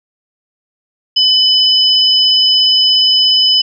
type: tone pair together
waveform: sine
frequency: 3000 / 5083 Hz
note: F#7 / D#8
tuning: +23 / +36 cents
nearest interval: major sixth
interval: 913 cents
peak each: -10 dBFS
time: 1.16-3.62 s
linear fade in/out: 10 ms
effects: none